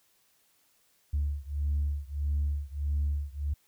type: beating tone pair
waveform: sine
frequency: 71.8 / 73.4 Hz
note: D2 / D2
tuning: -39 / 0 cents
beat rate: 1.6 Hz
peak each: -29 / -30 dBFS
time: 1.13-3.54 s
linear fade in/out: 10 ms
effects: tanh soft clip ceiling -22 dBFS + white hiss -68 dBFS RMS until 3.67 s